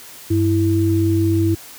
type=tone pair together; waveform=sine; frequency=98 / 329.6 Hz; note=G2 / E4; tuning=0 / 0 cents; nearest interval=octave + major sixth; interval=2100 cents; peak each=-16 dBFS; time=0.3-1.55 s; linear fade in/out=10 ms; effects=white hiss -39 dBFS RMS until 1.78 s + high-pass 60 Hz 12 dB/octave